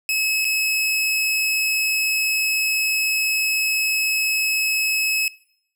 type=tone with dropouts; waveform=sawtooth; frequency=2578 Hz; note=E7; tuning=39 cents flat; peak=-16 dBFS; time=0.09-5.28 s; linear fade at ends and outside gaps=1 ms; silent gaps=0.446-0.451 s; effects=noise-tail reverb RT60 0.7 s tail -22 dB re dry